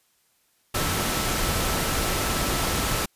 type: tone in noise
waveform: sine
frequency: 1318.5 Hz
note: E6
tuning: in tune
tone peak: -35 dBFS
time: 0.74-3.06 s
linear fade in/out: 10 ms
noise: pink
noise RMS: -25 dBFS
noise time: 0.74-3.06 s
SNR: -13 dB
effects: white hiss -66 dBFS RMS until 3.15 s + resampled to 32000 Hz